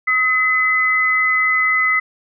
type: tone pair together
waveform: sine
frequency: 1275 / 2024 Hz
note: D#6 / B6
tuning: +42 / +42 cents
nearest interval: minor sixth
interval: 800 cents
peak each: -20 / -14 dBFS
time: 0.07-2 s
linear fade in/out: 10 ms
effects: none